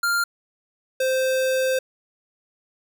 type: tone pair in turn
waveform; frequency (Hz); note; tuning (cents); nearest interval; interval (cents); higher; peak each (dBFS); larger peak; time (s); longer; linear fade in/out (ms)
square; 1396.9 / 521.3; F6 / C5; 0 / -6; octave + perfect fourth; 1706; first; -20; neither; 0.03-0.24 / 1-1.79; second; 5
effects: none